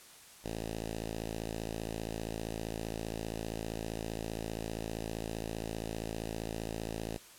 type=tone with notch filter; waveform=5% pulse; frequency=55.2 Hz; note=A1; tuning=6 cents sharp; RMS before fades=-39 dBFS; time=0.44-7.18 s; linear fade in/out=5 ms; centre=1400 Hz; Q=1.3; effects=white hiss -55 dBFS RMS until 7.38 s + low-pass 12000 Hz 12 dB/octave